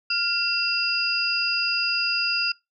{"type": "tone cluster", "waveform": "sine", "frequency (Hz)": [1401, 2717, 4880], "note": ["F6", "F7", "D#8"], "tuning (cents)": [5, -48, -34], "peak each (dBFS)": [-29, -26, -24], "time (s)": [0.1, 2.52], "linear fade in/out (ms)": 5, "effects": ["noise-tail reverb RT60 0.2 s tail -21 dB re dry"]}